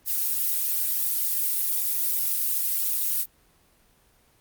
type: noise with flanger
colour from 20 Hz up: violet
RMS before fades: -25 dBFS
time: 0.05-3.26 s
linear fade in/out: 50 ms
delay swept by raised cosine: 1.3 to 2.8 ms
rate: 3.1 Hz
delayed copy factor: -0.7
effects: pink hiss -61 dBFS RMS until 4.4 s + Opus 24 kbps